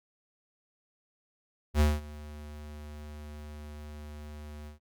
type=tone with ADSR envelope; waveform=square; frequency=74.8 Hz; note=D2; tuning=32 cents sharp; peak=-20 dBFS; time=1.74-4.79 s; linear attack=64 ms; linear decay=200 ms; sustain=-22 dB; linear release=120 ms; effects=Opus 48 kbps